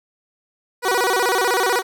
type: tone with vibrato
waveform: 15% pulse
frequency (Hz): 428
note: A4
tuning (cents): -48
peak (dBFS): -10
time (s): 0.82-1.83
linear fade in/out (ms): 50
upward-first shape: square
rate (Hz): 16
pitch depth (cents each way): 220
effects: none